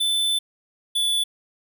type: tone pair in turn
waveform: square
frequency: 3520 / 3462 Hz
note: A7 / A7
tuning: 0 / -29 cents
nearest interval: unison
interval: 29 cents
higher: first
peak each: -20 / -20 dBFS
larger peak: neither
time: 0-0.39 / 0.95-1.24 s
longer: first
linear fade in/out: 10 ms
effects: none